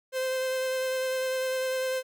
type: tone with vibrato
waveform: 45% pulse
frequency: 519 Hz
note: C5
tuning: 14 cents flat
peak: -27 dBFS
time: 0.12-2.03 s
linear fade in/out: 50 ms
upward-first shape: sine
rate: 10 Hz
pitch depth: 13 cents each way
effects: none